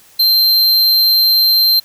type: tone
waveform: square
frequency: 4142 Hz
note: C8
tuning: 18 cents flat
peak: -9 dBFS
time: 0.19-1.8 s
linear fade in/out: 10 ms
effects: white hiss -46 dBFS RMS until 1.84 s